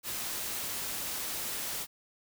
white noise, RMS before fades -36 dBFS, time 0.03-1.87 s, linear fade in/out 50 ms, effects none

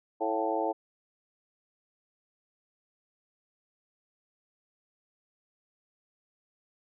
harmonic tone with a mistuned harmonic, 110 Hz, A2, in tune, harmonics 3 / 4 / 5 / 6 / 7 / 8, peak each -34 / -34 / -34 / -34 / -34 / -34 dBFS, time 0.2-0.73 s, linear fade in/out 20 ms, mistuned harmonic 6, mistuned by +58 cents, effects none

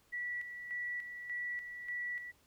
sine tone with tremolo, 1949 Hz, B6, 23 cents flat, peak -36 dBFS, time 0.12-2.32 s, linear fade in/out 20 ms, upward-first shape square, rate 1.7 Hz, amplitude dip 55%, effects pink hiss -69 dBFS RMS until 2.46 s

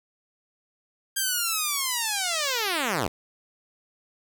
5% pulse linear sweep, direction down, 1608 to 69.3 Hz, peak -13 dBFS, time 1.16-3.08 s, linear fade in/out 10 ms, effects none

